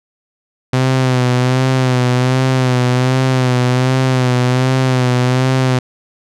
sawtooth tone with vibrato, 127.7 Hz, C3, 42 cents flat, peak -7 dBFS, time 0.73-5.79 s, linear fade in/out 5 ms, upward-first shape sine, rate 1.3 Hz, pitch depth 43 cents each way, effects low-pass 7000 Hz 12 dB/octave

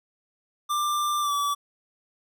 square tone with pitch glide, 1186 to 1150.9 Hz, D6 to D6, +17 to -35 cents, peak -24 dBFS, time 0.69-1.55 s, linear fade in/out 20 ms, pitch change -52 cents, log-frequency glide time 1.21-1.32 s, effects none

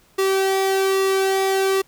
sawtooth tone with flanger, 385.6 Hz, G4, 28 cents flat, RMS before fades -19 dBFS, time 0.18-1.82 s, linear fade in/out 10 ms, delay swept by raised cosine 1.3 to 1.9 ms, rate 1.2 Hz, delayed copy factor -0.5, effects pink hiss -56 dBFS RMS until 1.87 s

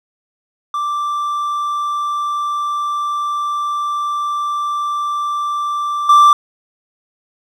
triangle tone with level steps, 1174.7 Hz, D6, in tune, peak -15 / -3 dBFS, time 0.74-6.33 s, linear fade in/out 2 ms, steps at 6.09 s, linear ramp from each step 5 ms, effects none

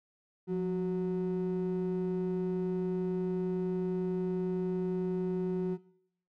triangle ring-modulated tone, 274.3 Hz, C#4, 18 cents flat, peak -23 dBFS, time 0.47-5.78 s, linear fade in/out 50 ms, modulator 96.6 Hz, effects noise-tail reverb RT60 0.7 s tail -22 dB re dry + tanh soft clip ceiling -23 dBFS

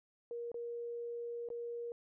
sine tone with dropouts, 472.5 Hz, A#4, 23 cents sharp, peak -39 dBFS, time 0.31-1.92 s, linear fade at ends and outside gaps 1 ms, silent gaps 0.517-0.543 / 1.488-1.502 s, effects none

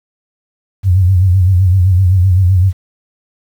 sine tone with vibrato, 92.5 Hz, F#2, in tune, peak -6 dBFS, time 0.83-2.73 s, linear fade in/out 50 ms, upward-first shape sine, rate 7.8 Hz, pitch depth 92 cents each way, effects 7-bit

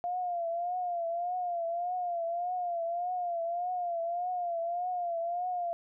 sine tone with vibrato, 698.5 Hz, F5, in tune, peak -30 dBFS, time 0.04-5.73 s, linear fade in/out 0 ms, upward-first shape triangle, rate 1.7 Hz, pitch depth 86 cents each way, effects none

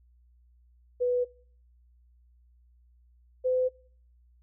sine tone pair in turn, 493.4 / 509.3 Hz, B4 / C5, -2 / -47 cents, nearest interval minor second, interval 55 cents, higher second, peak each -23 dBFS, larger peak neither, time 1-1.25 / 3.44-3.69 s, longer neither, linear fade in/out 20 ms, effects noise-tail reverb RT60 0.5 s tail -23 dB re dry + added 60 Hz sine -58 dBFS peak until 4.42 s

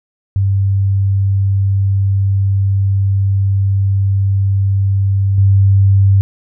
sine tone with level steps, 98 Hz, G2, in tune, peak -10 / -6 dBFS, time 0.36-6.21 s, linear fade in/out 0 ms, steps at 5.38 s, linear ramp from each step 2 ms, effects none

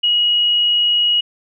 sine tone, 2900 Hz, F#7, 35 cents flat, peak -12 dBFS, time 0.03-1.21 s, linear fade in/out 10 ms, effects none

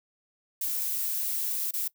violet noise with dropouts, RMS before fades -30 dBFS, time 0.61-1.88 s, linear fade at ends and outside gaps 5 ms, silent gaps 1.71-1.736 s, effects noise-tail reverb RT60 0.1 s tail -21 dB re dry

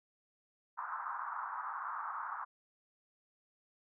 pink band-pass noise, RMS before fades -41 dBFS, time 0.77-2.45 s, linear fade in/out 20 ms, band 920 to 1400 Hz, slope 48 dB/octave, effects none

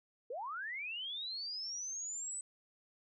sine linear sweep, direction up, 440 to 8100 Hz, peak -39 dBFS, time 0.3-2.41 s, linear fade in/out 5 ms, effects none

